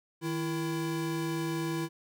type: tone pair together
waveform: square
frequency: 157.5 / 333.7 Hz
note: D#3 / E4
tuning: +21 / +21 cents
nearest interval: octave + minor second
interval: 1300 cents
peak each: -35 / -33 dBFS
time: 0.21-1.89 s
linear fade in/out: 50 ms
effects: none

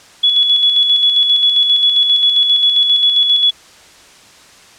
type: tone with tremolo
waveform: sine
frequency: 3393 Hz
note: G#7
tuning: 36 cents sharp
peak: -7 dBFS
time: 0.23-3.51 s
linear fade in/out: 10 ms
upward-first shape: square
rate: 7.5 Hz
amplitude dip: 40%
effects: white hiss -42 dBFS RMS until 4.78 s + low-pass 7000 Hz 12 dB/octave

